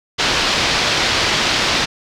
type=low-pass noise; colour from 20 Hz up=white; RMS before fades=-17 dBFS; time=0.18-1.86 s; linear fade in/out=20 ms; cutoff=4900 Hz; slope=24 dB/octave; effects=none